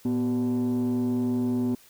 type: tone with frequency modulation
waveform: sine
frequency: 246.9 Hz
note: B3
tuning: in tune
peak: -20 dBFS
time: 0.05-1.75 s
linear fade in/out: 5 ms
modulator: 135 Hz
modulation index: 0.57
effects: tanh soft clip ceiling -22 dBFS + white hiss -55 dBFS RMS until 1.89 s